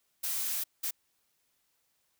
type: noise bursts at uneven times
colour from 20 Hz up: blue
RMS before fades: -33 dBFS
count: 2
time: 0.23-0.64 / 0.83-0.91 s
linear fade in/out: 10 ms
effects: white hiss -75 dBFS RMS until 2.19 s